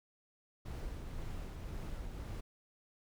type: noise with tremolo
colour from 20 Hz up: brown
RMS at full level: -41 dBFS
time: 0.65-2.41 s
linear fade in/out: 10 ms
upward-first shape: triangle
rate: 1.9 Hz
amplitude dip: 35%
effects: none